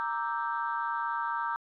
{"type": "chord", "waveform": "sine", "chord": "E half-diminished seventh", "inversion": "second", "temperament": "equal", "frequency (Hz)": [932.3, 1174.7, 1318.5, 1568], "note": ["Bb5", "D6", "E6", "G6"], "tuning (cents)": [0, 0, 0, 0], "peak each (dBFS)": [-32, -35, -36, -36], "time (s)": [0, 1.56], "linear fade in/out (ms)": 0, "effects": ["tanh soft clip ceiling -19 dBFS"]}